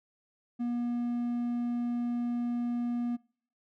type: tone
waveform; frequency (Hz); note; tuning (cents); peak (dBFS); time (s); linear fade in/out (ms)
triangle; 240; B3; -49; -27; 0.59-3.17; 20
effects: noise-tail reverb RT60 0.5 s tail -24 dB re dry